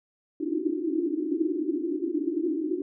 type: band-pass noise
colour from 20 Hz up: pink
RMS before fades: -28 dBFS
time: 0.4-2.82 s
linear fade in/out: 2 ms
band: 290 to 360 Hz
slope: 96 dB/octave
effects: none